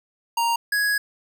square tone pair in turn, 932.3 / 1666 Hz, A#5 / G#6, 0 / +5 cents, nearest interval minor seventh, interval 1005 cents, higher second, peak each -20 dBFS, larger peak neither, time 0.37-0.56 / 0.72-0.98 s, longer second, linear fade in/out 5 ms, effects none

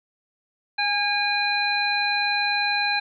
harmonic tone with a mistuned harmonic, 813 Hz, G#5, 37 cents flat, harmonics 1 / 2 / 3 / 5, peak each -26 / -26 / -26 / -26 dBFS, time 0.78-3 s, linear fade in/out 10 ms, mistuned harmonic 1, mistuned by +22 cents, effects none

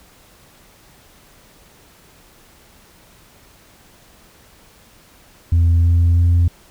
sine tone with pitch steps, 84.4 / 85.28 / 86.17 Hz, E2 / F2 / F2, +41 / -41 / -23 cents, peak -8 dBFS, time 5.52-6.48 s, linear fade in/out 5 ms, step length 320 ms, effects tanh soft clip ceiling -9 dBFS + pink hiss -49 dBFS RMS until 6.7 s

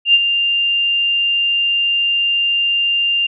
sine tone with ADSR envelope, 2794 Hz, F7, in tune, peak -5 dBFS, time 0.05-3.27 s, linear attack 91 ms, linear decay 39 ms, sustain -8 dB, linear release 10 ms, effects none

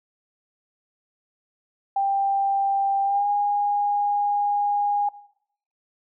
sine tone with pitch glide, 790 to 818.8 Hz, G5 to G#5, +13 to -25 cents, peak -19 dBFS, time 1.96-5.09 s, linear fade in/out 5 ms, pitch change +62 cents, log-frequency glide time 3.04-3.28 s, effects noise-tail reverb RT60 0.7 s tail -19 dB re dry

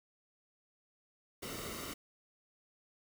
pink noise with comb filter, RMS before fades -43 dBFS, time 1.42-1.94 s, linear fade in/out 10 ms, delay 1.2 ms, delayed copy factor -0.65, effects none

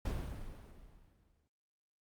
brown noise with exponential decay, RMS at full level -35 dBFS, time 0.05-1.48 s, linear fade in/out 5 ms, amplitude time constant 310 ms, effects Opus 48 kbps

